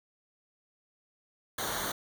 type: noise with comb filter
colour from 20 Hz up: pink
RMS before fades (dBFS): -34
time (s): 1.58-1.92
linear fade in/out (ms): 5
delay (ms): 0.39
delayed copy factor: -0.75
effects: none